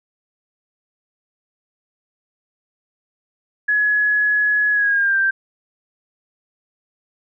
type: tone with pitch glide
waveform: sine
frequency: 1689 to 1575.9 Hz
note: G#6 to G6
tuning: +29 to +9 cents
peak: -14 dBFS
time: 3.68-5.31 s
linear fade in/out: 10 ms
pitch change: -120 cents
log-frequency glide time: 4.71-5.17 s
effects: none